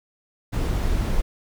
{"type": "noise", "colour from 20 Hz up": "brown", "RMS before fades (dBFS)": -22, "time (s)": [0.52, 1.22], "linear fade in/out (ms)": 20, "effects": []}